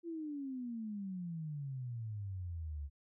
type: exponential sweep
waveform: sine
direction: down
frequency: 345.1 to 69.3 Hz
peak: -39 dBFS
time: 0.03-2.9 s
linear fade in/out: 50 ms
effects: none